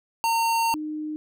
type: tone pair in turn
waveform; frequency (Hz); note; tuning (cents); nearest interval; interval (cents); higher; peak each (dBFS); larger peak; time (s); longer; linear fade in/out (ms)
square / sine; 915 / 305.9; A#5 / D#4; -32 / -29; octave + perfect fifth; 1897; first; -21 / -28; first; 0.24-0.74 / 0.74-1.16; first; 0
effects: none